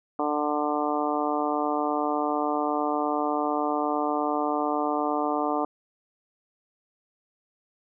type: harmonic tone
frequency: 148.7 Hz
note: D3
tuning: 22 cents sharp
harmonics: 2 / 3 / 4 / 5 / 6 / 7 / 8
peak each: -29 / -32 / -32 / -29 / -33 / -33 / -33 dBFS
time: 0.19-5.65 s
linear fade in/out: 2 ms
effects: none